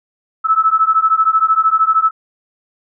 sine beating tone pair, 1300 / 1313 Hz, E6 / E6, -24 / -7 cents, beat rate 13 Hz, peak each -13 dBFS, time 0.44-2.11 s, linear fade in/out 20 ms, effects none

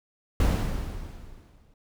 brown noise with exponential decay, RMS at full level -19 dBFS, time 0.4-1.74 s, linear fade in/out 2 ms, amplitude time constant 290 ms, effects none

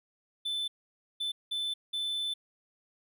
triangle tone bursts at uneven times, 3520 Hz, A7, in tune, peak -29 dBFS, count 4, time 0.45-0.68 / 1.2-1.32 / 1.51-1.74 / 1.93-2.34 s, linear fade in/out 10 ms, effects none

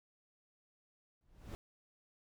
brown noise with exponential growth, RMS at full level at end -39 dBFS, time 1.21-1.55 s, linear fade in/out 0 ms, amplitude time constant 72 ms, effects none

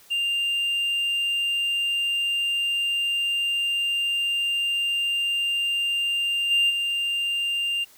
triangle tone with level steps, 2794 Hz, F7, in tune, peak -20 / -15 / -21 dBFS, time 0.1-7.85 s, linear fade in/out 20 ms, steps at 6.5 / 6.69 s, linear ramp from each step 20 ms, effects tanh soft clip ceiling -11 dBFS + white hiss -53 dBFS RMS until 7.97 s

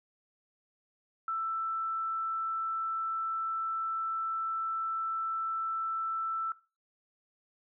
sine tone, 1327 Hz, E6, 11 cents sharp, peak -30 dBFS, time 1.28-6.52 s, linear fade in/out 2 ms, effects noise-tail reverb RT60 0.3 s tail -18 dB re dry

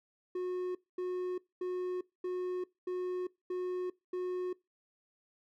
triangle tone bursts, 363.7 Hz, F#4, 30 cents flat, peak -31 dBFS, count 7, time 0.35-4.53 s, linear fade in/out 5 ms, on 400 ms, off 230 ms, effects noise-tail reverb RT60 0.2 s tail -21 dB re dry

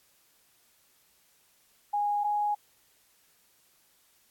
sine tone pair in turn, 824 / 830.7 Hz, G#5 / G#5, -14 / 0 cents, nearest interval unison, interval 14 cents, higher second, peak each -25 dBFS, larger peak neither, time 1.93-2.24 / 2.24-2.55 s, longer neither, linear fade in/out 10 ms, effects white hiss -65 dBFS RMS until 4.3 s + AAC 64 kbps

